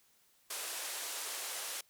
white band-pass noise, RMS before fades -41 dBFS, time 0.5-1.81 s, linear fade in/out 5 ms, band 400 to 12000 Hz, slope 24 dB/octave, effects white hiss -69 dBFS RMS until 1.89 s

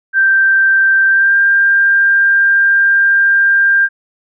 sine tone with pitch glide, 1568 to 1593.6 Hz, G6 to G6, 0 to +28 cents, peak -7 dBFS, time 0.13-3.89 s, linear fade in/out 50 ms, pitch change +28 cents, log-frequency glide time 1.08-1.36 s, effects none

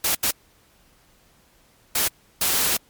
white noise bursts at uneven times, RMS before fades -21 dBFS, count 4, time 0.04-0.15 / 0.23-0.31 / 1.95-2.08 / 2.41-2.77 s, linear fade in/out 5 ms, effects pink hiss -58 dBFS RMS until 2.89 s + MP3 96 kbps

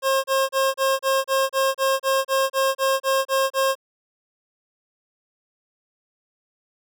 25% pulse tone bursts, 536 Hz, C5, 42 cents sharp, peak -14 dBFS, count 15, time 0.02-3.754 s, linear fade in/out 50 ms, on 220 ms, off 31 ms, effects none

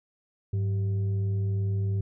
sine tone with frequency modulation, 101.1 Hz, G#2, 46 cents flat, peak -24 dBFS, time 0.53-2.01 s, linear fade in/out 5 ms, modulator 285 Hz, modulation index 0.28, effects none

